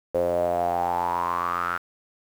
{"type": "tone with band-pass filter sweep", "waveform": "sawtooth", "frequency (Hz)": 87.2, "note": "F2", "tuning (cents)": -2, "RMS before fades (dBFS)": -25, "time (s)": [0.14, 1.78], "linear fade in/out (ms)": 10, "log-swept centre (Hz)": [520, 1400], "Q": 8.7, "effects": ["8-bit"]}